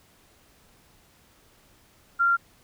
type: tone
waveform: sine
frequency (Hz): 1384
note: F6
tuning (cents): -16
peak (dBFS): -18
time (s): 2.19-2.37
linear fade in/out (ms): 20
effects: pink hiss -59 dBFS RMS until 2.63 s